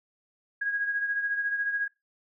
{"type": "beating tone pair", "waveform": "sine", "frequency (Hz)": [1644, 1658], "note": ["G#6", "G#6"], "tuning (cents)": [-18, -3], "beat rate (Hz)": 14, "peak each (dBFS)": [-27, -35], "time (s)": [0.61, 1.88], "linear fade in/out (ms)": 10, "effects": ["noise-tail reverb RT60 0.2 s tail -20 dB re dry"]}